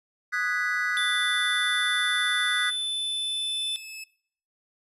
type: chord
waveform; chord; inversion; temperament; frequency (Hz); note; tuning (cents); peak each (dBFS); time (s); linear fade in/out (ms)
triangle; G# minor seventh; second; equal; 1244.5 / 1480 / 1661.2 / 1975.5; D#6 / F#6 / G#6 / B6; 0 / 0 / 0 / 0; -32 / -27 / -29 / -28; 0.32-2.71; 20
type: tone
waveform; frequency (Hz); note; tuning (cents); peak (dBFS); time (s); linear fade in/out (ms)
square; 3517; A7; -1; -27; 0.97-3.76; 0
type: tone with exponential growth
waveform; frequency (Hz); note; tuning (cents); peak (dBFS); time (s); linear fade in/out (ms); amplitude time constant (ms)
sawtooth; 2601; E7; -24; -33; 1.55-4.04; 5; 540
effects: noise-tail reverb RT60 0.6 s tail -20 dB re dry + resampled to 32000 Hz